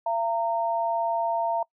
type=tone pair together; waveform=sine; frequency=679.1 / 920 Hz; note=F5 / A#5; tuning=-49 / -23 cents; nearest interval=perfect fourth; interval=526 cents; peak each=-26 dBFS; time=0.06-1.63 s; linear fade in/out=5 ms; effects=noise-tail reverb RT60 0.1 s tail -24 dB re dry